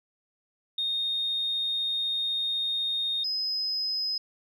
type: tone pair in turn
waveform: sine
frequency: 3692 / 5062 Hz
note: A#7 / D#8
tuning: -17 / +29 cents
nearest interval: perfect fourth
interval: 546 cents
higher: second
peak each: -25 / -26 dBFS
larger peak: first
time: 0.78-3.24 / 3.24-4.18 s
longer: first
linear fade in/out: 5 ms
effects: tanh soft clip ceiling -21 dBFS